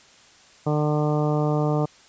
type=harmonic tone; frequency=150 Hz; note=D3; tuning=37 cents sharp; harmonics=1 / 2 / 3 / 4 / 5 / 6 / 7 / 8; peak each=-22 / -27 / -27 / -29 / -31 / -36 / -37 / -36 dBFS; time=0.66-1.86 s; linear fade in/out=10 ms; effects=white hiss -52 dBFS RMS until 2.08 s + resampled to 16000 Hz